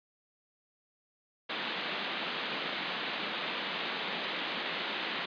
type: band-pass noise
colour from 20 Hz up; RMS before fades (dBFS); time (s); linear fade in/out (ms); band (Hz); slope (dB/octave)
white; -36; 1.49-5.26; 10; 160 to 3900; 48
effects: resampled to 11025 Hz